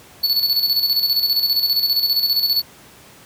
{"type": "tone with tremolo", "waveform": "square", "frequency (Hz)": 4435, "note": "C#8", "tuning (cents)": 0, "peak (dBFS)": -14, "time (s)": [0.23, 2.62], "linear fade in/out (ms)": 10, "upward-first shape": "square", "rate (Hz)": 15, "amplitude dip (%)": 55, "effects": ["pink hiss -45 dBFS RMS until 3.25 s", "high-pass 80 Hz 12 dB/octave"]}